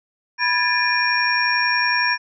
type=tone cluster; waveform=sine; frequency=983 / 1653 / 1764 / 2412 / 5550 Hz; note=B5 / G#6 / A6 / D7 / F8; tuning=-8 / -9 / +4 / +46 / -12 cents; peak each=-23 dBFS; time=0.38-2.18 s; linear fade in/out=50 ms; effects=none